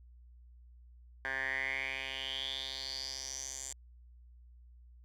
10% pulse tone with band-pass filter sweep, 133.4 Hz, C3, 34 cents sharp, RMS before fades -39 dBFS, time 1.25-3.73 s, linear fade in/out 0 ms, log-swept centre 1600 to 7400 Hz, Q 6.6, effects added 60 Hz sine -54 dBFS peak until 5.04 s

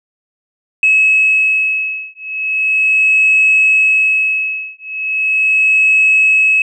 sine beating tone pair, 2576 / 2576.38 Hz, E7 / E7, -41 / -40 cents, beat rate 0.38 Hz, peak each -12 dBFS, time 0.83-6.62 s, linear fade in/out 2 ms, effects tanh soft clip ceiling -2 dBFS

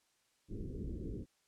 pink low-pass noise, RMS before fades -42 dBFS, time 0.48-1.26 s, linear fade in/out 50 ms, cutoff 430 Hz, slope 48 dB/octave, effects white hiss -75 dBFS RMS until 1.47 s + low-pass 9000 Hz 12 dB/octave

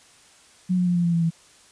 sine tone with pitch steps, 182.6 / 179.57 / 176.58 / 173.65 / 170.77 / 167.93 / 165.14 Hz, F#3 / F3 / F3 / F3 / F3 / E3 / E3, -23 / +48 / +19 / -10 / -39 / +32 / +3 cents, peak -18 dBFS, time 0.69-1.306 s, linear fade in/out 20 ms, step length 88 ms, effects white hiss -53 dBFS RMS until 1.71 s + resampled to 22050 Hz

